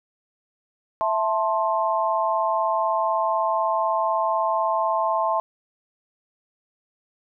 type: chord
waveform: sine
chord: A minor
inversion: second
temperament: just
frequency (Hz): 660 / 880 / 1056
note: E5 / A5 / C6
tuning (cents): +2 / 0 / +16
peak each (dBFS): -24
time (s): 1.01-5.4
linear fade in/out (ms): 0
effects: none